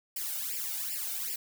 blue noise with flanger, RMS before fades -35 dBFS, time 0.16-1.36 s, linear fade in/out 5 ms, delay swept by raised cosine 0.39 to 1.39 ms, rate 2.6 Hz, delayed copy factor +0.95, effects none

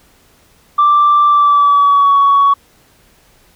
sine tone with pitch glide, 1174.7 to 1121 Hz, D6 to C#6, 0 to +19 cents, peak -5 dBFS, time 0.78-2.54 s, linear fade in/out 10 ms, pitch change -81 cents, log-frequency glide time 1.27-2.15 s, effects tanh soft clip ceiling -3 dBFS + pink hiss -50 dBFS RMS until 3.55 s

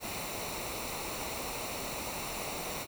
pink noise with comb filter, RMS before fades -38 dBFS, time 0-2.87 s, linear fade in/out 50 ms, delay 0.61 ms, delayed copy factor -0.6, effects none

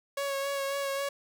sawtooth tone with vibrato, 554.4 Hz, C#5, in tune, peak -26 dBFS, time 0.17-1.09 s, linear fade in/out 5 ms, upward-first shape sine, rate 3.7 Hz, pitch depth 21 cents each way, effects none

